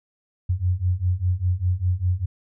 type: beating tone pair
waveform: sine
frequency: 88.2 / 93.2 Hz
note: F2 / F#2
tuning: +18 / +13 cents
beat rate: 5 Hz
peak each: -23 / -22 dBFS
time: 0.49-2.26 s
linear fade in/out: 10 ms
effects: none